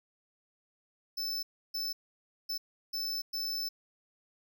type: tone bursts at uneven times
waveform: square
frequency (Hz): 5274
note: E8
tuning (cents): 0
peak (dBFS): -33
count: 5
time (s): 1.17-1.43 / 1.74-1.93 / 2.49-2.58 / 2.93-3.22 / 3.33-3.69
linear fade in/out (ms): 10
effects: none